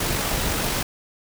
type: noise with amplitude modulation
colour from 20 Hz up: pink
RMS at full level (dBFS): -23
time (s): 0-0.83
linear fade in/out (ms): 5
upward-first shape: sine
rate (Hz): 48.5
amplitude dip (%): 25
effects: none